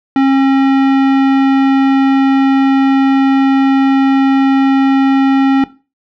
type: tone with tanh clipping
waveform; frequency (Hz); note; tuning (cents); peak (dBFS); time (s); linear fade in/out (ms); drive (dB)
sine; 270.4; C#4; -43; -9; 0.16-5.64; 2; 17
effects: noise-tail reverb RT60 0.3 s tail -17 dB re dry